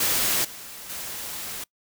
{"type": "noise with level steps", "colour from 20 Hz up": "white", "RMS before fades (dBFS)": [-23, -40, -34], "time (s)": [0, 1.64], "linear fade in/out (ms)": 5, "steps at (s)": [0.44, 0.89], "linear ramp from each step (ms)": 10, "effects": ["noise-tail reverb RT60 0.1 s tail -24 dB re dry"]}